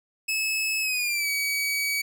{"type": "tone with pitch glide", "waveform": "sawtooth", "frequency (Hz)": [2593, 2270], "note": ["E7", "C#7"], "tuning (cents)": [-29, 41], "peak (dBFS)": -21, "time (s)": [0.28, 2.02], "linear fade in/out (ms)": 10, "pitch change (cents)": -230, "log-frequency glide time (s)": [0.81, 1.29], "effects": []}